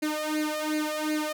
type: tone with flanger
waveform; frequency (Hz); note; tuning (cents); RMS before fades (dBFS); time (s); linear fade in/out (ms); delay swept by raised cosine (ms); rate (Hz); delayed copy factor
sawtooth; 305.7; D#4; -30; -29; 0.02-1.33; 10; 0.44 to 1.64; 2.7; +0.8
effects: none